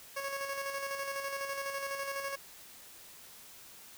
15% pulse tone with tremolo, 552 Hz, C#5, 7 cents flat, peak -28 dBFS, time 0.16-2.36 s, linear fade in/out 10 ms, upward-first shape square, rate 12 Hz, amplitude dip 40%, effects white hiss -53 dBFS RMS until 3.97 s

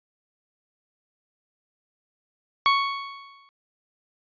sawtooth tone with exponential decay, 1111 Hz, C#6, 4 cents sharp, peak -11 dBFS, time 2.66-3.49 s, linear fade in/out 0 ms, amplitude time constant 180 ms, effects resampled to 11025 Hz

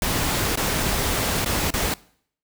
pink noise with dropouts, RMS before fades -23 dBFS, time 0.02-1.94 s, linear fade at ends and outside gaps 2 ms, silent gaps 0.557-0.573 / 1.447-1.459 / 1.705-1.738 s, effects noise-tail reverb RT60 0.6 s tail -22 dB re dry

